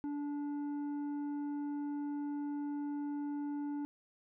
triangle tone with tanh clipping, 290 Hz, D4, 22 cents flat, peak -37 dBFS, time 0.04-3.85 s, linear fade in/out 0 ms, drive 11 dB, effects none

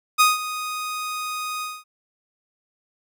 sawtooth tone with ADSR envelope, 1244.5 Hz, D#6, in tune, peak -8 dBFS, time 0.18-1.84 s, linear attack 25 ms, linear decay 170 ms, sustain -15 dB, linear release 220 ms, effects none

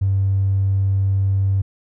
triangle tone with tanh clipping, 97.3 Hz, G2, 12 cents flat, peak -14 dBFS, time 0.01-1.62 s, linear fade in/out 10 ms, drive 1 dB, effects none

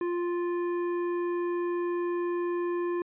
sine tone with hard clipping, 349.2 Hz, F4, in tune, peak -29 dBFS, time 0.01-3.02 s, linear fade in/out 2 ms, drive 10 dB, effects resampled to 8000 Hz

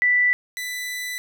sine / sawtooth tone pair in turn, 1975.5 / 1989.2 Hz, B6 / B6, 0 / +12 cents, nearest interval unison, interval 12 cents, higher second, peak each -15 / -24 dBFS, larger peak first, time 0.02-0.33 / 0.57-1.18 s, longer second, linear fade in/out 0 ms, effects none

